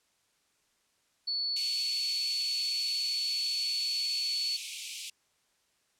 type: tone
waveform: sine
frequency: 4435 Hz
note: C#8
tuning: in tune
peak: -29 dBFS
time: 1.27-4.57 s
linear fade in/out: 10 ms
type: high-pass noise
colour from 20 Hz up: pink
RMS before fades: -39 dBFS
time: 1.56-5.1 s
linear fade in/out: 5 ms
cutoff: 2300 Hz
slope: 96 dB/octave
effects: white hiss -72 dBFS RMS until 5.99 s + low-pass 9000 Hz 12 dB/octave